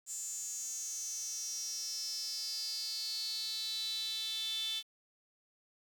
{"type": "tone with high-pass filter sweep", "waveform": "sawtooth", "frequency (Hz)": 440, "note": "A4", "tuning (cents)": 0, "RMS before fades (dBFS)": -39, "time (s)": [0.06, 4.83], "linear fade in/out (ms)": 50, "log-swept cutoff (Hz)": [7300, 3400], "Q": 9.2, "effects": ["10-bit"]}